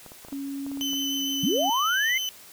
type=clicks; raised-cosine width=1 ms; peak=-30 dBFS; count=10; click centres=0.063 / 0.119 / 0.249 / 0.285 / 0.328 / 0.665 / 0.716 / 0.773 / 0.811 / 0.933 s
type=tone with pitch glide; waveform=sine; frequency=277.2 to 274.8 Hz; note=C#4 to C#4; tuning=0 to -15 cents; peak=-30 dBFS; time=0.32-1.7 s; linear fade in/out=5 ms; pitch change=-15 cents; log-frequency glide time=0.77-1.53 s
type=tone with vibrato; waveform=35% pulse; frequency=3030 Hz; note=F#7; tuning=40 cents sharp; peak=-25 dBFS; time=0.81-2.29 s; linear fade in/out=0 ms; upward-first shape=sine; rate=6.6 Hz; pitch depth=11 cents each way
type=linear sweep; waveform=sine; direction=up; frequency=150 to 2124 Hz; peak=-22 dBFS; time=1.43-2.18 s; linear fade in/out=5 ms
effects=white hiss -48 dBFS RMS until 2.52 s